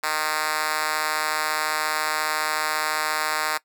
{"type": "tone with high-pass filter", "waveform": "5% pulse", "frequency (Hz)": 154.4, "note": "D#3", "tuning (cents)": -13, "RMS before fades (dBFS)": -25, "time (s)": [0.03, 3.58], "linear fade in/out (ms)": 10, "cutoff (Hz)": 870, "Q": 0.7, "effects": ["noise-tail reverb RT60 0.1 s tail -20 dB re dry"]}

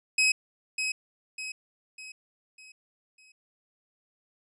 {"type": "tone with echo", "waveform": "sawtooth", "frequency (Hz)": 2545, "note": "D#7", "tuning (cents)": 39, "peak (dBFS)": -17, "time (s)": [0.18, 0.32], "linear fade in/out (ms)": 5, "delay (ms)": 600, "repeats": 5, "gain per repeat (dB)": -7, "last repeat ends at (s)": 3.32, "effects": ["resampled to 24000 Hz"]}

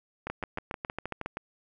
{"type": "two click trains", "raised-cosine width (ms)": 0.5, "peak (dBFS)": [-18, -19], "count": [8, 8], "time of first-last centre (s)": [[0.3, 1.26], [0.27, 1.371]], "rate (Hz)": [7.29, 6.36], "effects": []}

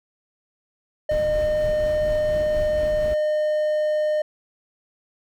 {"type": "tone", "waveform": "triangle", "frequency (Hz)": 609, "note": "D#5", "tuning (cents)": -37, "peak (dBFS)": -17, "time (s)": [1.09, 4.22], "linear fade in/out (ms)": 5}
{"type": "noise with tremolo", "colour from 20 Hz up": "brown", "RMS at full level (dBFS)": -30, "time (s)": [1.11, 3.14], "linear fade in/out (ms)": 0, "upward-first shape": "sine", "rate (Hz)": 4.2, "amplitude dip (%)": 30}
{"effects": []}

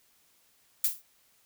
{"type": "noise with exponential decay", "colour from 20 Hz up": "violet", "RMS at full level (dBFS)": -21, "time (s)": [0.84, 1.02], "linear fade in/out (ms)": 5, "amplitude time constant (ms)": 39, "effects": ["white hiss -66 dBFS RMS until 1.45 s"]}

